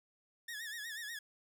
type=tone with vibrato; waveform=sawtooth; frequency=1777 Hz; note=A6; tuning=17 cents sharp; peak=-38 dBFS; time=0.48-1.19 s; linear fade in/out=5 ms; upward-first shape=sine; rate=8.2 Hz; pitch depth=110 cents each way; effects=none